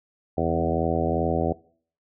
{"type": "harmonic tone with a mistuned harmonic", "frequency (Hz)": 82.6, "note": "E2", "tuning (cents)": 4, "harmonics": [1, 2, 3, 4, 5, 6, 7, 8, 9], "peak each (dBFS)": [-30, -30, -30, -30, -30, -30, -30, -30, -30], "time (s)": [0.37, 1.53], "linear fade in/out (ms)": 10, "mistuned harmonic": 2, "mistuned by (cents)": -20, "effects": ["noise-tail reverb RT60 0.5 s tail -21 dB re dry"]}